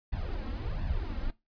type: noise with flanger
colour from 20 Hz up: brown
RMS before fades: -33 dBFS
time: 0.12-1.31 s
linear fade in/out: 10 ms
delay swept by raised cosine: 1.1 to 3.8 ms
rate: 1.4 Hz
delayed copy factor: +0.8
effects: noise-tail reverb RT60 0.2 s tail -18 dB re dry + resampled to 11025 Hz